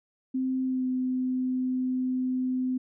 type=tone with pitch glide; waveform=sine; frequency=260 to 255.7 Hz; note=C4 to C4; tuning=-11 to -40 cents; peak=-25 dBFS; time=0.34-2.78 s; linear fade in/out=10 ms; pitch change=-29 cents; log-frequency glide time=0.64-0.86 s; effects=none